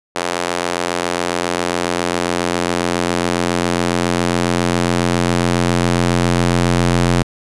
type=tone with high-pass filter sweep; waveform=square; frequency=43.65 Hz; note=F1; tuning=in tune; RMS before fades=-17 dBFS; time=0.15-7.23 s; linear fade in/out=10 ms; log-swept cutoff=510 to 110 Hz; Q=0.82; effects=resampled to 24000 Hz